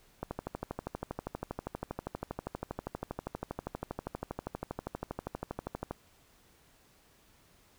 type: click train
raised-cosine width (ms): 1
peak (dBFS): -21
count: 72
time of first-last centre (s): 0.23-5.91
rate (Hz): 12.5
effects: pink hiss -64 dBFS RMS until 7.78 s